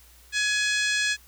harmonic tone, 841 Hz, G#5, 22 cents sharp, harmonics 2 / 3 / 4 / 5 / 6 / 7 / 8 / 9 / 10, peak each -25 / -29 / -31 / -33 / -35 / -36 / -37 / -38 / -39 dBFS, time 0.32-1.17 s, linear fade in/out 50 ms, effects added 60 Hz sine -54 dBFS peak until 1.27 s + white hiss -55 dBFS RMS until 1.27 s

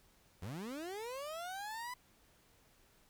30% pulse linear sweep, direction up, 78.5 to 1008 Hz, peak -39 dBFS, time 0.42-1.94 s, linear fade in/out 5 ms, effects pink hiss -68 dBFS RMS until 3.09 s

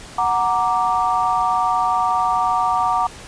sine chord, Gb augmented, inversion none, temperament equal, 740 / 932.3 / 1174.7 Hz, Gb5 / Bb5 / D6, 0 / 0 / 0 cents, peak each -20 dBFS, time 0.18-3.07 s, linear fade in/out 5 ms, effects pink hiss -38 dBFS RMS until 3.27 s + resampled to 22050 Hz

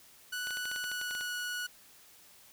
sawtooth tone with pitch glide, 1480 to 1465.5 Hz, F#6 to F#6, 0 to -17 cents, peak -31 dBFS, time 0.32-1.67 s, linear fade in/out 10 ms, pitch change -17 cents, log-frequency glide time 0.6-1.34 s
clicks, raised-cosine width 0.2 ms, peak -26 dBFS, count 12, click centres 0.471 / 0.507 / 0.571 / 0.655 / 0.715 / 0.761 / 0.841 / 0.916 / 1.014 / 1.11 / 1.151 / 1.21 s
effects white hiss -58 dBFS RMS until 2.52 s

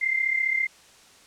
sine tone pair together, 2064 / 2099 Hz, C7 / C7, -24 / +5 cents, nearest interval unison, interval 29 cents, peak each -27 / -23 dBFS, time 0.01-0.67 s, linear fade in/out 10 ms, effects white hiss -53 dBFS RMS until 1.26 s + low-pass 8000 Hz 12 dB/octave

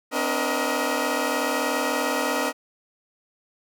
15% pulse tone cluster, 256.8 / 293.5 / 473.1 / 634 Hz, C4 / D4 / A#4 / D#5, -32 / -1 / +26 / +32 cents, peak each -22 dBFS, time 0.11-2.53 s, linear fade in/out 50 ms, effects none

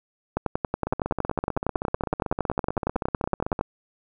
two click trains, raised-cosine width 1 ms, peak -9 / -13 dBFS, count 36 / 44, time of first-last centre 0.37-3.611 / 0.87-3.592 s, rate 10.8 / 15.8 Hz, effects none

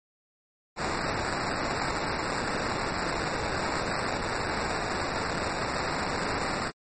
blue noise with sample-and-hold, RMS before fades -30 dBFS, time 0.76-6.72 s, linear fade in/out 50 ms, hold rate 3150 Hz, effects MP3 32 kbps

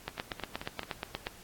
two click trains, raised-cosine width 0.3 ms, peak -17 / -23 dBFS, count 11 / 4, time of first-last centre 0.08-1.269 / 0.18-0.832 s, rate 8.41 / 4.6 Hz, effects pink hiss -53 dBFS RMS until 1.43 s + AAC 64 kbps

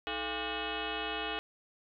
sine tone with frequency modulation, 1066 Hz, C6, 32 cents sharp, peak -33 dBFS, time 0.07-1.39 s, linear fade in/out 0 ms, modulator 375 Hz, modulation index 6, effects none

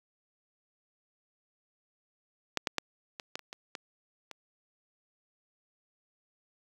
clicks, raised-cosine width 0.2 ms, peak -10 / -11 / -10 / -22 / -17 / -30 / -24 / -20 / -25 dBFS, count 9, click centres 2.573 / 2.672 / 2.783 / 3.198 / 3.355 / 3.393 / 3.529 / 3.752 / 4.313 s, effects high-pass 200 Hz 12 dB/octave + 8-bit

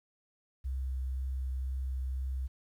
sine tone with vibrato, 65.41 Hz, C2, in tune, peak -31 dBFS, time 0.64-2.48 s, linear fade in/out 20 ms, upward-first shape triangle, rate 2 Hz, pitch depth 14 cents each way, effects tanh soft clip ceiling -27 dBFS + 11-bit

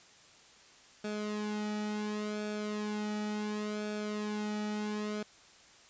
sawtooth tone with flanger, 210.6 Hz, G#3, 24 cents sharp, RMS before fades -36 dBFS, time 1.04-5.23 s, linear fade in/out 5 ms, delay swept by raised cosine 1 to 1.88 ms, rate 0.7 Hz, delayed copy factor -0.7, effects white hiss -58 dBFS RMS until 5.89 s + resampled to 16000 Hz

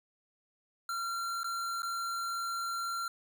square tone with dropouts, 1371 Hz, F6, 32 cents flat, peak -34 dBFS, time 0.89-3.08 s, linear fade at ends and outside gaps 2 ms, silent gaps 1.433-1.443 / 1.821-1.83 s, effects none

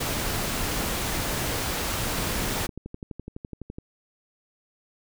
pink noise, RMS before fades -28 dBFS, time 0-2.67 s, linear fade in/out 10 ms
click train, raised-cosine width 3 ms, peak -23 dBFS, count 22, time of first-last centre 2.02-3.785 s, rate 11.9 Hz
effects none

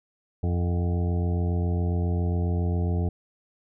harmonic tone with a mistuned harmonic, 87.31 Hz, F2, in tune, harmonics 1 / 2 / 3 / 4 / 5 / 7 / 8 / 9, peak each -23 / -30 / -37 / -37 / -37 / -43 / -43 / -46 dBFS, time 0.43-3.09 s, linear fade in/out 5 ms, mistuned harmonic 8, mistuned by +43 cents, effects none

